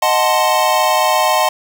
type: chord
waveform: square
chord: D# diminished seventh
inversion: none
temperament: equal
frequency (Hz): 622.3 / 740 / 880 / 1046.5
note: D#5 / F#5 / A5 / C6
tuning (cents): 0 / 0 / 0 / 0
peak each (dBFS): -18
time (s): 0.02-1.49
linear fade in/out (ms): 5
effects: 8-bit